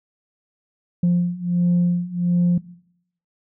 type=beating tone pair; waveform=sine; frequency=174.61 / 176.01 Hz; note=F3 / F3; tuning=0 / +14 cents; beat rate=1.4 Hz; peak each=-19 / -17 dBFS; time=1.03-2.58 s; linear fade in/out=5 ms; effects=noise-tail reverb RT60 0.7 s tail -20 dB re dry + tanh soft clip ceiling -12 dBFS